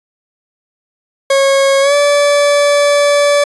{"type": "tone with pitch glide", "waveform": "40% pulse", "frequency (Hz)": [547, 577.2], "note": ["C#5", "D5"], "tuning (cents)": [-23, -30], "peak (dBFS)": -7, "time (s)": [1.3, 3.44], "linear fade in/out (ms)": 5, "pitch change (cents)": 93, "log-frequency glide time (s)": [1.81, 1.94], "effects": ["resampled to 24000 Hz"]}